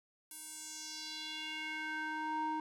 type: tone with band-pass filter sweep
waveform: square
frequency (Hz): 311.1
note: D#4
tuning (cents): 0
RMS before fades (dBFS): -41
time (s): 0.31-2.6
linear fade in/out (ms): 2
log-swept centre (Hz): 11000 to 760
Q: 2.6
effects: none